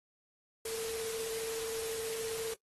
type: tone in noise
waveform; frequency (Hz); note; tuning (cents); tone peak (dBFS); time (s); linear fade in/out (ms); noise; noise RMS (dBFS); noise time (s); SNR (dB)
sine; 449.8; A4; +38; -36; 0.65-2.54; 5; white; -41; 0.65-2.54; +2
effects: noise-tail reverb RT60 0.1 s tail -19 dB re dry + AAC 32 kbps